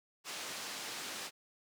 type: band-pass noise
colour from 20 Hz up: white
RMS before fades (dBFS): -43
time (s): 0.24-1.31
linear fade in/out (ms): 50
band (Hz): 190 to 6100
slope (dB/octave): 12
effects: none